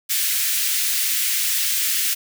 white high-pass noise, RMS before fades -21 dBFS, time 0.09-2.15 s, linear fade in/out 20 ms, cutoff 1800 Hz, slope 24 dB/octave, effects none

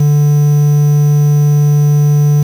triangle tone with quantisation, 146.83 Hz, D3, in tune, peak -4 dBFS, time 0-2.43 s, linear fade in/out 5 ms, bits 5, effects none

